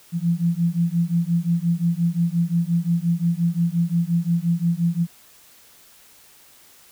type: beating tone pair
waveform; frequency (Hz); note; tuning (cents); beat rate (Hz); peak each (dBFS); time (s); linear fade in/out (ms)
sine; 167.3 / 173; E3 / F3; +26 / -16; 5.7; -21; 0.12-5.07; 50
effects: white hiss -51 dBFS RMS until 6.91 s